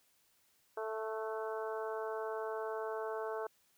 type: harmonic tone with a mistuned harmonic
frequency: 220 Hz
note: A3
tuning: in tune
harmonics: 2 / 3 / 4 / 5 / 6 / 7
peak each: -39 / -43 / -45 / -47 / -49 / -50 dBFS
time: 0.77-3.47 s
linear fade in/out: 5 ms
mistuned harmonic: 7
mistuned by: -20 cents
effects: white hiss -72 dBFS RMS until 3.77 s